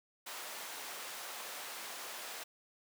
pink high-pass noise, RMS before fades -45 dBFS, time 0.26-2.44 s, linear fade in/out 10 ms, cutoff 680 Hz, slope 12 dB/octave, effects none

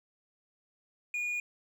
sine tone with hard clipping, 2442 Hz, D#7, 33 cents flat, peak -32 dBFS, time 1.14-1.4 s, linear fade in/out 2 ms, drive 3 dB, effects none

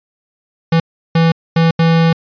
square tone bursts at uneven times, 164.81 Hz, E3, in tune, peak -9 dBFS, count 4, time 0.72-0.8 / 1.15-1.32 / 1.56-1.71 / 1.79-2.13 s, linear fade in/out 5 ms, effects resampled to 11025 Hz

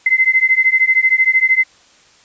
sine beating tone pair, 2054 / 2067 Hz, C7 / C7, -33 / -22 cents, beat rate 13 Hz, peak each -13 dBFS, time 0.06-1.64 s, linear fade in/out 5 ms, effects white hiss -49 dBFS RMS until 2.24 s + resampled to 16000 Hz

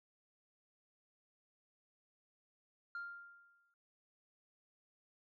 sine tone with exponential decay, 1396.9 Hz, F6, in tune, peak -38 dBFS, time 2.95-3.74 s, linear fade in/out 2 ms, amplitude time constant 170 ms, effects tanh soft clip ceiling -39 dBFS

